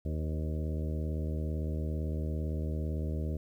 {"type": "harmonic tone with a mistuned harmonic", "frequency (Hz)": 77.78, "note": "D#2", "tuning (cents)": 0, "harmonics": [1, 2, 3, 4, 5, 6, 7, 8], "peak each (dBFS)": [-32, -38, -42, -44, -46, -48, -49, -50], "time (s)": [0.05, 3.37], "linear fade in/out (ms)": 5, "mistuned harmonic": 6, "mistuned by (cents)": 30, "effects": ["11-bit"]}